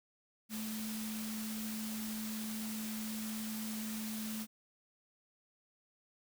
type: tone in noise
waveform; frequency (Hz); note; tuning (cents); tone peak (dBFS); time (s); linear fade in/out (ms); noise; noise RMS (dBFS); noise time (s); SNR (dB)
sine; 218; A3; -16; -39; 0.49-4.47; 50; white; -45; 0.49-4.47; +3
effects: none